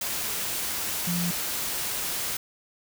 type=tone in noise; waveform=sine; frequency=174.61 Hz; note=F3; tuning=in tune; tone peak=-26 dBFS; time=1.07-1.31 s; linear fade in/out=5 ms; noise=white; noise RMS=-30 dBFS; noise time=0.01-2.37 s; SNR=+1 dB; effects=none